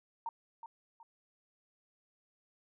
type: tone with echo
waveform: sine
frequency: 920 Hz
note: A#5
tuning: 23 cents flat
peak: -35 dBFS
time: 0.26-0.29 s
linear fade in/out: 2 ms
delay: 370 ms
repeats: 2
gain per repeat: -9 dB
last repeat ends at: 1.03 s
effects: none